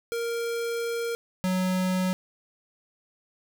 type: tone pair in turn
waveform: square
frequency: 466.2 / 185.01 Hz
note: A#4 / F#3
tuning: 0 / 0 cents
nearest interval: octave + major third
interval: 1600 cents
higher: first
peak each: -28 / -24 dBFS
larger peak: second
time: 0.12-1.15 / 1.44-2.13 s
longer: first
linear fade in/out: 0 ms
effects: none